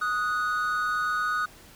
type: tone pair together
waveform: triangle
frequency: 1244.5 / 1472.7 Hz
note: D#6 / F#6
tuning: 0 / -9 cents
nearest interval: minor third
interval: 291 cents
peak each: -25 / -26 dBFS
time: 0.01-1.46 s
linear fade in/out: 10 ms
effects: pink hiss -51 dBFS RMS until 1.75 s